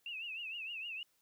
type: tone with vibrato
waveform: sine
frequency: 2693 Hz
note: E7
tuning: 36 cents sharp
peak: -40 dBFS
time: 0.06-1.03 s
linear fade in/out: 2 ms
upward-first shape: triangle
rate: 6.5 Hz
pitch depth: 140 cents each way
effects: white hiss -75 dBFS RMS until 1.21 s